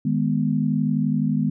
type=chord; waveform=sine; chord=G# minor; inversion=second; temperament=equal; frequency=155.56 / 207.7 / 246.9 Hz; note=D#3 / G#3 / B3; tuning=0 / 0 / 0 cents; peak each=-23 dBFS; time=0.05-1.5 s; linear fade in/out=5 ms; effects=none